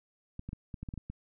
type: clicks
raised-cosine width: 5 ms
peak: -27 dBFS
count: 9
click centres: 0.394 / 0.49 / 0.531 / 0.742 / 0.83 / 0.888 / 0.939 / 0.977 / 1.1 s
effects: none